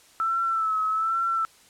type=tone with vibrato; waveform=sine; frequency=1318.5 Hz; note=E6; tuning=in tune; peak=-22 dBFS; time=0.2-1.45 s; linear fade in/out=0 ms; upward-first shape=sine; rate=1.2 Hz; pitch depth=48 cents each way; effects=white hiss -55 dBFS RMS until 1.69 s + low-pass 10000 Hz 12 dB/octave